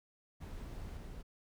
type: noise with level steps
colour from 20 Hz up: brown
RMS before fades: -45 / -47 dBFS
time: 0.4-1.23 s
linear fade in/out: 20 ms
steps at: 0.97 s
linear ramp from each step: 2 ms
effects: none